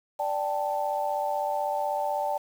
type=chord; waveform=sine; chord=D suspended fourth; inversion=none; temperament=equal; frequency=587.3 / 784 / 880 Hz; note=D5 / G5 / A5; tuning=0 / 0 / 0 cents; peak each=-30 dBFS; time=0.19-2.38 s; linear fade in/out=10 ms; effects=8-bit